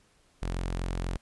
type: tone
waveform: sawtooth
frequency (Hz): 44.09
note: F1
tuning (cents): +17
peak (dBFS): -26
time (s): 0.42-1.17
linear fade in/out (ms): 0
effects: pink hiss -65 dBFS RMS until 1.21 s + resampled to 24000 Hz